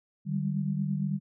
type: tone cluster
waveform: sine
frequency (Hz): 150 / 193.9 / 202.8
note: D3 / G3 / G#3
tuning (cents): +37 / -19 / -41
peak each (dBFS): -30 / -30 / -38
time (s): 0.25-1.2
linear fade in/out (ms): 50
effects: none